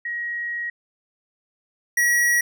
sine / square tone pair in turn, 1896 / 1915.8 Hz, A#6 / A#6, +29 / +47 cents, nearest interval unison, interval 18 cents, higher second, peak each -25 / -17 dBFS, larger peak second, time 0.05-0.7 / 1.97-2.41 s, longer first, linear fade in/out 5 ms, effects none

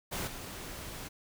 pink noise with level steps, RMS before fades -36 / -43 dBFS, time 0.11-1.09 s, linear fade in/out 20 ms, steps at 0.27 s, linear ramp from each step 5 ms, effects none

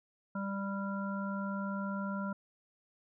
harmonic tone, 197.3 Hz, G3, 11 cents sharp, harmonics 1 / 3 / 5 / 7, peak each -35 / -44 / -44 / -42 dBFS, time 0.35-2.33 s, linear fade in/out 5 ms, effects none

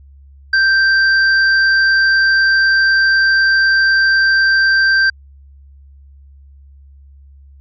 triangle tone with hard clipping, 1568 Hz, G6, in tune, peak -11 dBFS, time 0.53-5.1 s, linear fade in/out 5 ms, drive 14 dB, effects added 69 Hz sine -39 dBFS peak until 7.6 s + resampled to 16000 Hz

